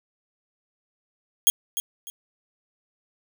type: tone with echo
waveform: 5% pulse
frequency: 3263 Hz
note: G#7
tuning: 31 cents flat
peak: -5 dBFS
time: 1.47-1.5 s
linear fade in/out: 0 ms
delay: 300 ms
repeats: 2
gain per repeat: -11 dB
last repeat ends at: 2.1 s
effects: none